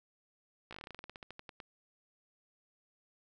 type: slowing click train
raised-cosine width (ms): 0.3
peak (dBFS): -30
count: 19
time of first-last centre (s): 0.71-1.602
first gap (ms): 16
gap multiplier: 1.12
effects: none